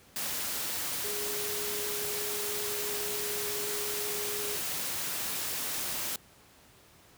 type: tone in noise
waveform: sine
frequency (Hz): 415.3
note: G#4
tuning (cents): 0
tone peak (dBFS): -38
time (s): 1.04-4.56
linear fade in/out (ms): 2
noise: white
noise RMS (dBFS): -34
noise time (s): 0.16-6.16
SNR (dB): -7
effects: pink hiss -58 dBFS RMS until 7.17 s + high-pass 60 Hz 12 dB/octave